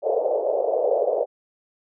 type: band-pass noise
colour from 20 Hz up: white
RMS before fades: -22 dBFS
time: 0.02-1.26 s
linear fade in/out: 50 ms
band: 450 to 640 Hz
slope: 48 dB/octave
effects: none